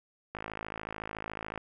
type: click train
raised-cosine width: 0.5 ms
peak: -22 dBFS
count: 67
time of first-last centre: 0.35-1.577 s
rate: 53.8 Hz
effects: none